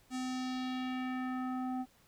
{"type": "tone with low-pass filter sweep", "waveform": "square", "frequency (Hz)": 255.8, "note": "C4", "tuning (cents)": -39, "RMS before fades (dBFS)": -37, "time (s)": [0.1, 1.86], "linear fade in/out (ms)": 50, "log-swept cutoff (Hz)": [8400, 790], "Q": 1.7, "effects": ["pink hiss -66 dBFS RMS until 2.07 s"]}